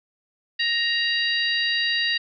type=harmonic tone with a mistuned harmonic; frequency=934 Hz; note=A#5; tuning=3 cents sharp; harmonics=2 / 3 / 4 / 5; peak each=-24 / -26 / -27 / -28 dBFS; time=0.59-2.18 s; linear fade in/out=10 ms; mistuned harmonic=4; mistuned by=+44 cents; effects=none